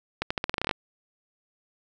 accelerating click train, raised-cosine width 0.3 ms, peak -10 dBFS, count 12, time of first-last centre 0.22-0.712 s, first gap 85 ms, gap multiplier 0.86, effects none

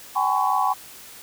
sine tone cluster, 767 / 832 / 1013 / 1112 Hz, G5 / G#5 / B5 / C#6, -38 / +3 / +44 / +5 cents, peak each -24 dBFS, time 0.15-0.74 s, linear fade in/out 20 ms, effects white hiss -43 dBFS RMS until 1.22 s

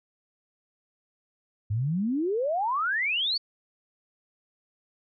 sine exponential sweep, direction up, 98.3 to 4632 Hz, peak -24 dBFS, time 1.7-3.38 s, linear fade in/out 10 ms, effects none

